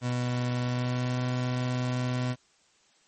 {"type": "tone with pitch glide", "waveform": "30% pulse", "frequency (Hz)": [123.47, 125.27], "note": ["B2", "B2"], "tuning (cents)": [0, 25], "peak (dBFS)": -24, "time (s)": [0.01, 2.36], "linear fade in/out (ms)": 50, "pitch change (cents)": 25, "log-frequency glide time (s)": [0.6, 1.17], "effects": ["white hiss -64 dBFS RMS until 3.07 s", "MP3 32 kbps"]}